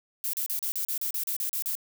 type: noise bursts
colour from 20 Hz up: violet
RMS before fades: -30 dBFS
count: 12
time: 0.24-1.752 s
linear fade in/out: 0 ms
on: 93 ms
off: 36 ms
effects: none